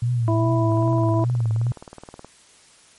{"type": "tone with vibrato", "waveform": "sine", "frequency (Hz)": 116.54, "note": "A#2", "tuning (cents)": 0, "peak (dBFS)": -18, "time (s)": [0.02, 1.72], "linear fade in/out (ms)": 5, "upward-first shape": "triangle", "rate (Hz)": 2.5, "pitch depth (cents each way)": 110}
{"type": "harmonic tone", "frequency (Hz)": 329.6, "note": "E4", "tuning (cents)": 0, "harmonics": [1, 2, 3], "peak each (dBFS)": [-22, -25, -27], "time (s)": [0.28, 1.24], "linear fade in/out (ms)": 0}
{"type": "click train", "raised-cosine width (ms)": 1, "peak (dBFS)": -24, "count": 30, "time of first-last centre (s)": [0.72, 2.246], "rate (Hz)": 19}
{"effects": ["white hiss -52 dBFS RMS until 2.98 s", "MP3 48 kbps"]}